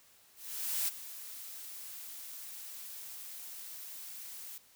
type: noise with ADSR envelope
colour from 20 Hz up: blue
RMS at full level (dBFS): -32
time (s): 0.35-4.58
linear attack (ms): 530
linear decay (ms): 17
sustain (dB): -14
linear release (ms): 4
effects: white hiss -63 dBFS RMS until 4.75 s